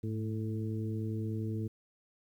harmonic tone with a mistuned harmonic, 110 Hz, A2, in tune, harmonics 1 / 2 / 3 / 4, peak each -34 / -39 / -41 / -45 dBFS, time 0.03-1.68 s, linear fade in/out 10 ms, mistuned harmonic 1, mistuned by -47 cents, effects 11-bit

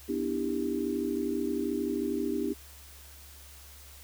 sine chord, E minor seventh, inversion second, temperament just, 247.2 / 296.7 / 329.6 / 395.6 Hz, B3 / D4 / E4 / G4, +2 / +18 / 0 / +16 cents, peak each -34 / -33 / -35 / -33 dBFS, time 0.08-2.54 s, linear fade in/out 20 ms, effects added 70 Hz sine -51 dBFS peak until 4.03 s + white hiss -52 dBFS RMS until 4.03 s

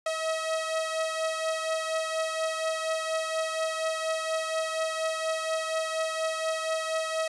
sawtooth beating tone pair, 640 / 644.2 Hz, D#5 / E5, +49 / -40 cents, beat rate 4.2 Hz, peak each -25 / -30 dBFS, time 0.06-7.28 s, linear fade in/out 5 ms, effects resampled to 24000 Hz

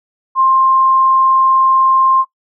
sine tone, 1056 Hz, C6, 16 cents sharp, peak -8 dBFS, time 0.35-2.25 s, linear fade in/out 50 ms, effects noise-tail reverb RT60 0.1 s tail -18 dB re dry

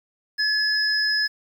sine tone pair together, 1708 / 5098 Hz, G#6 / D#8, +48 / +41 cents, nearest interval octave + perfect fifth, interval 1893 cents, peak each -22 dBFS, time 0.38-1.28 s, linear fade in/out 20 ms, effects 8-bit

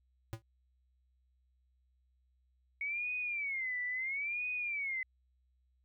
square tone with exponential decay, 112.1 Hz, A2, 33 cents sharp, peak -34 dBFS, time 0.33-0.42 s, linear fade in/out 0 ms, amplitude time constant 19 ms
sine tone with vibrato, 2217 Hz, C#7, in tune, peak -34 dBFS, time 2.81-5.03 s, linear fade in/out 2 ms, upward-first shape sine, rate 0.74 Hz, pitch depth 200 cents each way
effects added 63 Hz sine -70 dBFS peak until 5.84 s

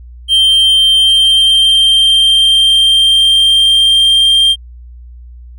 triangle tone with pitch glide, 3148 to 3183 Hz, G7 to G7, +7 to +26 cents, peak -4 dBFS, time 0.28-4.56 s, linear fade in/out 50 ms, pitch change +19 cents, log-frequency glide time 0.65-4.35 s, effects added 60 Hz sine -30 dBFS peak until 5.58 s

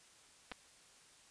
clicks, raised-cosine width 0.3 ms, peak -28 dBFS, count 2, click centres 0.516 / 0.52 s, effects white hiss -63 dBFS RMS until 1.3 s + resampled to 22050 Hz

